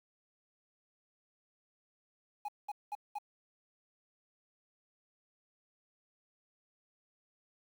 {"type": "tone bursts", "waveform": "triangle", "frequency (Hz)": 830.6, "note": "G#5", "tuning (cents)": 0, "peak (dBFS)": -34, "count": 4, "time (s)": [2.45, 3.186], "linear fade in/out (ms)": 5, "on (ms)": 34, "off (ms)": 200, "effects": ["10-bit"]}